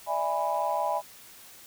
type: chord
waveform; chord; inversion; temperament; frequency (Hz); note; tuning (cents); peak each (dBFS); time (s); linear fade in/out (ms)
sine; E dominant seventh; third; just; 593.3 / 659.3 / 824.1 / 988.9; D5 / E5 / G#5 / B5; +18 / 0 / -14 / +2; -32 / -31 / -29 / -30; 0.06-1.02; 50
effects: tanh soft clip ceiling -15 dBFS + white hiss -50 dBFS RMS until 1.66 s